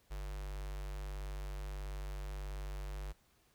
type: tone with notch filter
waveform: square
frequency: 49.23 Hz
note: G1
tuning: 8 cents sharp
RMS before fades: -42 dBFS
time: 0.1-3.13 s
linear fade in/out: 20 ms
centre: 220 Hz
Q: 0.9
effects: pink hiss -71 dBFS RMS until 3.54 s